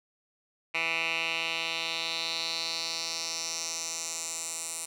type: tone with band-pass filter sweep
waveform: 10% pulse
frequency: 164.81 Hz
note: E3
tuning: in tune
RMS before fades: -33 dBFS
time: 0.74-4.86 s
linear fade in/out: 10 ms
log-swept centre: 2400 to 8600 Hz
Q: 3.2
effects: none